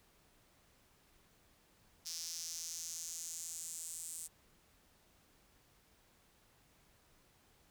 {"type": "tone with high-pass filter sweep", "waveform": "sawtooth", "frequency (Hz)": 165.9, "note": "E3", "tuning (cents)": 11, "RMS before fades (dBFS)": -45, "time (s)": [2.05, 4.28], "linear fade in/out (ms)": 20, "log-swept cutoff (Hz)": [5400, 8300], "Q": 3.8, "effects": ["pink hiss -69 dBFS RMS until 7.7 s"]}